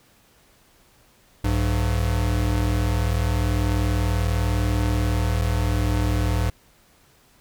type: tone pair together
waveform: square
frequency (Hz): 60.1 / 100.46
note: B1 / G2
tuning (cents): -46 / +43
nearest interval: major sixth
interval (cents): 889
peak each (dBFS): -23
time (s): 1.44-6.5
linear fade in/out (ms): 5
effects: pink hiss -57 dBFS RMS until 7.4 s